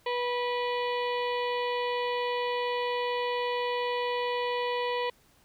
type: harmonic tone with a mistuned harmonic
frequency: 488.7 Hz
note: B4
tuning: 18 cents flat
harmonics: 1 / 2 / 4 / 5 / 6 / 7 / 8 / 9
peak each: -30 / -32 / -38 / -41 / -41 / -45 / -48 / -48 dBFS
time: 0.06-5.1 s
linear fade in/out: 5 ms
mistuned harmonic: 6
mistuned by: +27 cents
effects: pink hiss -63 dBFS RMS until 5.44 s